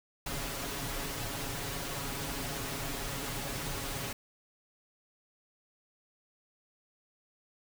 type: noise with comb filter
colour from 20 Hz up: pink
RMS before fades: -37 dBFS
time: 0.26-4.13 s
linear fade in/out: 5 ms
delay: 7.2 ms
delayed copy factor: +0.65
effects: none